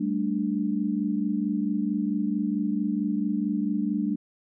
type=chord; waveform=sine; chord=G suspended second; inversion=none; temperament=just; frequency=196 / 220.5 / 294 Hz; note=G3 / A3 / D4; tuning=0 / +4 / +2 cents; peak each=-28 dBFS; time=0-4.16 s; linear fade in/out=10 ms; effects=none